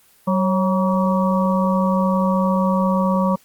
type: harmonic tone with a mistuned harmonic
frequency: 190 Hz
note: F#3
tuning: 46 cents sharp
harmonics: 1 / 3 / 5 / 6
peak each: -17 / -22 / -24 / -25 dBFS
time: 0.27-3.36 s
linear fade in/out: 10 ms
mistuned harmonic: 3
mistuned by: -66 cents
effects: white hiss -54 dBFS RMS until 3.44 s + Opus 24 kbps